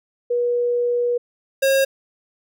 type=tone pair in turn; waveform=sine / square; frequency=483.1 / 540.9 Hz; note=B4 / C#5; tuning=-38 / -43 cents; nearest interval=major second; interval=195 cents; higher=second; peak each=-17 / -15 dBFS; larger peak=second; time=0.3-1.18 / 1.62-1.85 s; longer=first; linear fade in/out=10 ms; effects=none